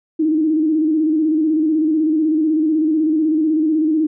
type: tone with vibrato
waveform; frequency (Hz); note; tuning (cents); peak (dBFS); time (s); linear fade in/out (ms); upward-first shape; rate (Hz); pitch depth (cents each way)
sine; 312.2; D#4; +6; -13; 0.19-4.07; 10; square; 16; 51
effects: none